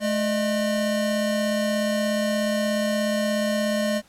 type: tone pair together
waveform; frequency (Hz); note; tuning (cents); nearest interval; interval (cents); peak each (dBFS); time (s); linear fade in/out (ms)
square; 214.5 / 606.7; A3 / D#5; -44 / -44; octave + tritone; 1800; -25; 0-4.02; 50
effects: pink hiss -56 dBFS RMS until 4.08 s + low-pass 12000 Hz 12 dB/octave